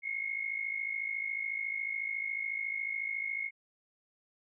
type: tone pair together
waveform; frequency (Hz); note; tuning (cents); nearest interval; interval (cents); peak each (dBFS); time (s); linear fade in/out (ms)
sine; 2150 / 2204; C7 / C#7; +47 / -11; unison; 42; -35 / -37; 0.02-3.51; 50
effects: none